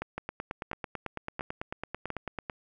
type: two click trains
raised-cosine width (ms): 0.5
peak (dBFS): -18 / -19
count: 4 / 22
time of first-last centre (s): 0.02-2.103 / 0.18-2.498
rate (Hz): 1.44 / 9.06
effects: none